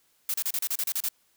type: noise bursts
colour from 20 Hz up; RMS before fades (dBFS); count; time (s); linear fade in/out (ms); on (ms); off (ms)
blue; -28; 10; 0.29-1.087; 2; 50; 33
effects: white hiss -67 dBFS RMS until 1.36 s